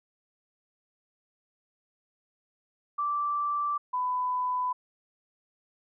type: tone pair in turn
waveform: sine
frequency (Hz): 1169 / 999.9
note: D6 / B5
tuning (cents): -8 / +21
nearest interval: minor third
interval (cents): 271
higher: first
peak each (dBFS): -26 / -26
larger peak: neither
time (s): 2.98-3.78 / 3.93-4.73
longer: neither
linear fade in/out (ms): 10
effects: none